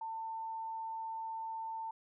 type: tone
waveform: sine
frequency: 896 Hz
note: A5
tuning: 31 cents sharp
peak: -38 dBFS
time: 0.01-1.91 s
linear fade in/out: 5 ms
effects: none